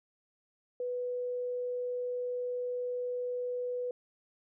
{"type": "tone", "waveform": "sine", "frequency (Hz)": 493.9, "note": "B4", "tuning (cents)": 0, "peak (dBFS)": -32, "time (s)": [0.8, 3.91], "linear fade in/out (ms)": 2, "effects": []}